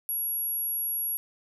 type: tone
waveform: sine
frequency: 11310 Hz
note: F9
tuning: 21 cents sharp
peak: -27 dBFS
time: 0.09-1.17 s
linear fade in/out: 0 ms
effects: none